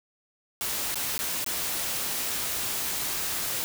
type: noise with dropouts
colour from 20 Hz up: white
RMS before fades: -30 dBFS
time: 0.61-3.64 s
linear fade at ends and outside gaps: 0 ms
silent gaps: 0.944-0.956 / 1.179-1.19 / 1.444-1.463 s
effects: none